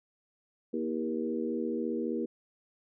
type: harmonic tone with a mistuned harmonic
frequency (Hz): 79.2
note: D#2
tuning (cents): +31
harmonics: 3 / 4 / 5 / 6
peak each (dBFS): -34 / -35 / -36 / -37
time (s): 0.73-2.26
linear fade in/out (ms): 10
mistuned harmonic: 4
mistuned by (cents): +24
effects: none